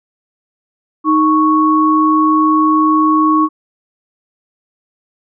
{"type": "tone pair together", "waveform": "sine", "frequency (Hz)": [311.1, 1108.6], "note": ["D#4", "C#6"], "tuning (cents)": [0, 0], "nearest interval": "octave + minor seventh", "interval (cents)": 2200, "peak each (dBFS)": -11, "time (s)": [1.04, 3.49], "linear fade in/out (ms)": 50, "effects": []}